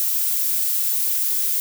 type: noise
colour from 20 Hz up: violet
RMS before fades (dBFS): -21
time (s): 0-1.6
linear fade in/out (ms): 0
effects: none